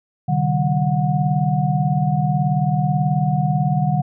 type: tone cluster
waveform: sine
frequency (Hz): 131.9 / 150.2 / 190.8 / 729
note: C3 / D3 / G3 / F#5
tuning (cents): +14 / +39 / -47 / -26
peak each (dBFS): -23 / -18 / -23 / -23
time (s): 0.28-4.02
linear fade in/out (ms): 10
effects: none